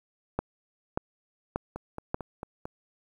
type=two click trains; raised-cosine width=1 ms; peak=-13 / -22 dBFS; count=4 / 5; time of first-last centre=0.39-2.144 / 1.76-2.655 s; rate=1.71 / 4.47 Hz; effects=9-bit